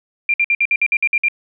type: tone bursts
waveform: sine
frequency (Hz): 2381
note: D7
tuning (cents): +23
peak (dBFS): -12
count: 10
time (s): 0.29-1.284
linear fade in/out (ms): 2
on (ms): 49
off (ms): 56
effects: none